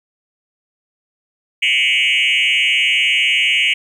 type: tone with frequency modulation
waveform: sine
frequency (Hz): 2562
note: E7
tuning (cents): -50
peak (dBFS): -10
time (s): 1.62-3.74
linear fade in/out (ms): 10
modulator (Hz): 134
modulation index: 3.4
effects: tanh soft clip ceiling -10 dBFS + 8-bit